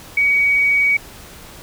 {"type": "tone", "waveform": "sine", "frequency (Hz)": 2258, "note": "C#7", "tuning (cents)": 31, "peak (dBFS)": -12, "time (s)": [0.17, 0.97], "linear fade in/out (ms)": 5, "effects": ["pink hiss -39 dBFS RMS until 1.62 s"]}